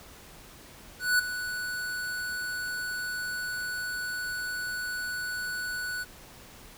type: tone with ADSR envelope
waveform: square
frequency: 1480 Hz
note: F#6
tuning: in tune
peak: -20 dBFS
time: 0.99-6.05 s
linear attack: 200 ms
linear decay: 9 ms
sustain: -12 dB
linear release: 29 ms
effects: pink hiss -50 dBFS RMS until 6.77 s